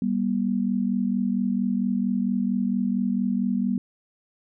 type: tone pair together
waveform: sine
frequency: 196 / 240.4 Hz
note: G3 / B3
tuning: 0 / -46 cents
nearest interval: major third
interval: 354 cents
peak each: -24 dBFS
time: 0.02-3.78 s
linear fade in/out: 2 ms
effects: none